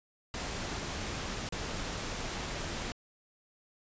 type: noise with dropouts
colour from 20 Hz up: pink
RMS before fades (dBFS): -37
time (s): 0.34-2.92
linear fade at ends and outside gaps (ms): 0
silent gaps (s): 1.489-1.524
effects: resampled to 16000 Hz